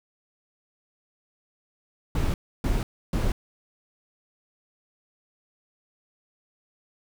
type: noise bursts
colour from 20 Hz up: brown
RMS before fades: -24 dBFS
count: 3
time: 2.15-3.32 s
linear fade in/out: 2 ms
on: 190 ms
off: 300 ms
effects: none